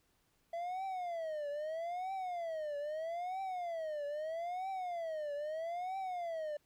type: tone with vibrato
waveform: triangle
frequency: 667 Hz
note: E5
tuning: 20 cents sharp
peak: -35 dBFS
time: 0.53-6.57 s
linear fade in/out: 5 ms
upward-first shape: triangle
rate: 0.78 Hz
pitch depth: 270 cents each way
effects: pink hiss -75 dBFS RMS until 6.65 s